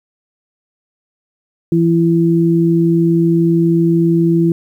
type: tone pair together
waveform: sine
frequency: 167.3 / 334.6 Hz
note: E3 / E4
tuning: +26 / +26 cents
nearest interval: octave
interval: 1200 cents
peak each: -12 dBFS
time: 1.72-4.52 s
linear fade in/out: 2 ms
effects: 8-bit